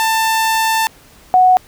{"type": "tone pair in turn", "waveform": ["sawtooth", "sine"], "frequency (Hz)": [890, 738.4], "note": ["A5", "F#5"], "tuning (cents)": [20, -4], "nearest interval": "minor third", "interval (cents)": 324, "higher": "first", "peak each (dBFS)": [-9, -6], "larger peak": "second", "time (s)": [[0, 0.87], [1.34, 1.57]], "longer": "first", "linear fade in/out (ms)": 0, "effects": ["pink hiss -45 dBFS RMS until 1.67 s"]}